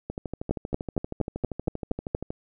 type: two click trains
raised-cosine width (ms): 2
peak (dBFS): -11 / -18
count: 8 / 29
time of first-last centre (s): 0.51-2.149 / 0.1-2.305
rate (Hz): 4.27 / 12.7
effects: none